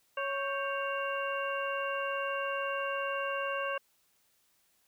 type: harmonic tone with a mistuned harmonic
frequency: 554.4 Hz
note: C#5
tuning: in tune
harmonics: 1 / 2 / 3 / 4 / 5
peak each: -35 / -36 / -38 / -49 / -39 dBFS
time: 0.17-3.78 s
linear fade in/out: 5 ms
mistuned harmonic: 3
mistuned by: -96 cents
effects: white hiss -71 dBFS RMS until 4.87 s